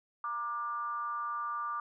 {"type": "tone with frequency modulation", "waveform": "sine", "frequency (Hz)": 1186, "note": "D6", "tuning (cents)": 17, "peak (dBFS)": -33, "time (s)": [0.24, 1.8], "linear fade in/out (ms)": 2, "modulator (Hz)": 248, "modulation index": 0.55, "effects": []}